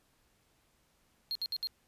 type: tone bursts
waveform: triangle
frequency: 4234 Hz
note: C8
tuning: 20 cents sharp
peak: -31 dBFS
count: 4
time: 1.31-1.671 s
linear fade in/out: 0 ms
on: 43 ms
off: 63 ms
effects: pink hiss -71 dBFS RMS until 1.87 s + resampled to 32000 Hz